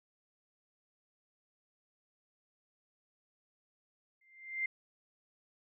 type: tone with exponential growth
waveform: sine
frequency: 2093 Hz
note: C7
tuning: in tune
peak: -29 dBFS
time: 4.21-4.66 s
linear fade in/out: 5 ms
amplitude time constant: 97 ms
effects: none